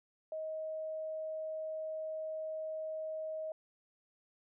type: tone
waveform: sine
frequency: 630 Hz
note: D#5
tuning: 21 cents sharp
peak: -37 dBFS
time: 0.32-3.52 s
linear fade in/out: 2 ms
effects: none